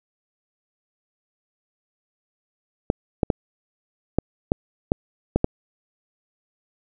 clicks, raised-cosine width 2 ms, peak -4 dBFS, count 8, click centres 2.901 / 3.232 / 3.302 / 4.186 / 4.519 / 4.919 / 5.36 / 5.444 s, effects none

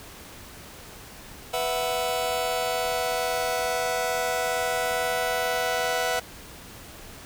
sawtooth chord, B suspended fourth, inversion none, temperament just, 493.9 / 658.5 / 740.8 Hz, B4 / E5 / F#5, 0 / -2 / +2 cents, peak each -25 dBFS, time 1.53-6.2 s, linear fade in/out 10 ms, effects pink hiss -44 dBFS RMS until 7.25 s

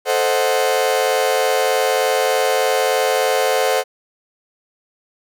40% pulse chord, A diminished seventh, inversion none, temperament equal, 440 / 523.3 / 622.3 / 740 Hz, A4 / C5 / Eb5 / Gb5, 0 / 0 / 0 / 0 cents, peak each -20 / -18 / -23 / -20 dBFS, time 0.05-3.84 s, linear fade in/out 50 ms, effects none

